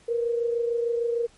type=tone pair together; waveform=sine; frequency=467.4 / 494 Hz; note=A#4 / B4; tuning=+5 / 0 cents; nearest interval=minor second; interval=95 cents; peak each=-23 / -32 dBFS; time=0.08-1.27 s; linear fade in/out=10 ms; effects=pink hiss -57 dBFS RMS until 1.37 s + MP3 48 kbps